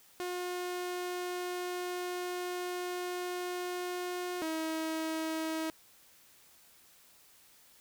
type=tone pair in turn; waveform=sawtooth; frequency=358.6 / 319.5 Hz; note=F4 / D#4; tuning=+46 / +46 cents; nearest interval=major second; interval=200 cents; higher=first; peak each=-31 / -29 dBFS; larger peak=second; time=0.2-4.42 / 4.42-5.7 s; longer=first; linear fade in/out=0 ms; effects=white hiss -61 dBFS RMS until 7.8 s